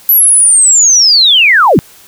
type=linear sweep; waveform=sine; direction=down; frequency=11980 to 108.6 Hz; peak=-3 dBFS; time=0.09-1.79 s; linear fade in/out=0 ms; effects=white hiss -39 dBFS RMS until 2.07 s